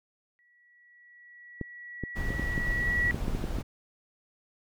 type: tone with exponential growth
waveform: sine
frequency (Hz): 1934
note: B6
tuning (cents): -37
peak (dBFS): -23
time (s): 0.39-3.11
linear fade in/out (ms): 0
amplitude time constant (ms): 590
type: clicks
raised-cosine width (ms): 3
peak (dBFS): -19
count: 10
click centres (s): 1.613 / 2.037 / 2.305 / 2.396 / 2.579 / 3.145 / 3.281 / 3.35 / 3.441 / 3.586
type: noise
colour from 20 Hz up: brown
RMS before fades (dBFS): -32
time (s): 2.15-3.63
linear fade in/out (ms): 20
effects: none